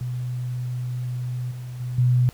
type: tone with level steps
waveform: sine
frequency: 124.3 Hz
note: B2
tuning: 12 cents sharp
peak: -25 / -31 / -26 / -15 dBFS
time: 0.01-2.29 s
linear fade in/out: 0 ms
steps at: 1.51 / 1.8 / 1.98 s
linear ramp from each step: 5 ms
effects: pink hiss -50 dBFS RMS until 2.33 s